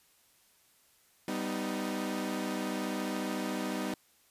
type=chord; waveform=sawtooth; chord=G augmented; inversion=none; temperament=equal with one note detuned; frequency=196 / 250.1 / 311.1 Hz; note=G3 / B3 / D#4; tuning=0 / +22 / 0 cents; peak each=-33 dBFS; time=1.28-3.94 s; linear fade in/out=2 ms; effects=white hiss -66 dBFS RMS until 4.3 s + resampled to 32000 Hz